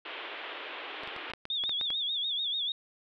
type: band-pass noise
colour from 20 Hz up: white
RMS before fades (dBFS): -41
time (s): 0.05-1.32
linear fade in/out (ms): 5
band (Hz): 300 to 3400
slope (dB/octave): 48
type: clicks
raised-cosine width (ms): 0.3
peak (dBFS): -23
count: 10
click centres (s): 1.035 / 1.075 / 1.164 / 1.302 / 1.336 / 1.454 / 1.638 / 1.694 / 1.812 / 1.904
type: tone with vibrato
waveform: sine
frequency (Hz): 3520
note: A7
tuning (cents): 0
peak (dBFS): -29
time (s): 1.5-2.72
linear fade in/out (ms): 2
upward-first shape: sine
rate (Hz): 6.8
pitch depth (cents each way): 110
effects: none